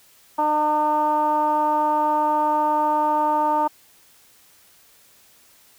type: tone with low-pass filter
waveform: 15% pulse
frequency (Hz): 302.7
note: D#4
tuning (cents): -48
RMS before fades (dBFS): -20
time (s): 0.38-3.68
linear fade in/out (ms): 10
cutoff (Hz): 1000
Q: 8.5
effects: white hiss -54 dBFS RMS until 5.78 s